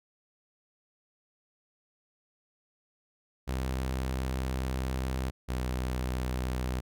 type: tone pair in turn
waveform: sawtooth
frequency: 64.8 / 63.17 Hz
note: C2 / B1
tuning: -16 / +40 cents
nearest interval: unison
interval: 44 cents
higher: first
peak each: -26 dBFS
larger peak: neither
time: 3.47-5.31 / 5.48-6.81 s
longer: first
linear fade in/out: 20 ms
effects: none